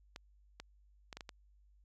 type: clicks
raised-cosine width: 0.2 ms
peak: -28 dBFS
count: 6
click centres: 0.161 / 0.6 / 1.128 / 1.17 / 1.208 / 1.292 s
effects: added 50 Hz sine -63 dBFS peak until 1.84 s